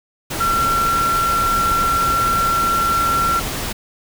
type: tone in noise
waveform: sine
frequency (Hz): 1360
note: F6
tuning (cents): -46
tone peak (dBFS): -15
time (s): 0.4-3.4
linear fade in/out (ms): 10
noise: pink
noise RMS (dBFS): -24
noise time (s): 0.3-3.73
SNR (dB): +6
effects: none